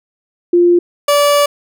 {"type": "tone pair in turn", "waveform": ["sine", "30% pulse"], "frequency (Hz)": [349.2, 578.4], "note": ["F4", "D5"], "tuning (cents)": [0, -27], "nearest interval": "major sixth", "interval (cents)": 873, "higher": "second", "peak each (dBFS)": -6, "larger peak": "neither", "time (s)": [[0.53, 0.79], [1.08, 1.46]], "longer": "second", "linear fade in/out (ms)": 5, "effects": []}